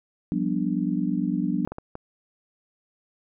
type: chord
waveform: sine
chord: G dominant seventh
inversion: third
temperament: just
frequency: 176.4 / 196 / 245 / 294 Hz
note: F3 / G3 / B3 / D4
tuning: +18 / 0 / -14 / +2 cents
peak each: -28 dBFS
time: 0.32-1.65 s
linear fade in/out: 0 ms
type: clicks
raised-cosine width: 1 ms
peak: -21 dBFS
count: 4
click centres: 1.675 / 1.72 / 1.784 / 1.954 s
effects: none